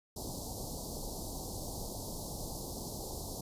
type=band-stop noise; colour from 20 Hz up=pink; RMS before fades=-41 dBFS; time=0.16-3.41 s; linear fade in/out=5 ms; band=920 to 4200 Hz; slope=48 dB/octave; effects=resampled to 32000 Hz